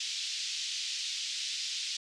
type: band-pass noise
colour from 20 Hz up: pink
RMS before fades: -36 dBFS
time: 0-1.97 s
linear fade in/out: 5 ms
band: 3100 to 6000 Hz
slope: 24 dB/octave
effects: resampled to 22050 Hz